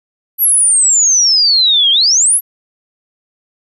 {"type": "exponential two-way sweep", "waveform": "sine", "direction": "down then up", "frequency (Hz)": [11950, 3136, 11950], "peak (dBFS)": -7, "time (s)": [0.38, 2.41], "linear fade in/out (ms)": 50, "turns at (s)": 1.91, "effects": []}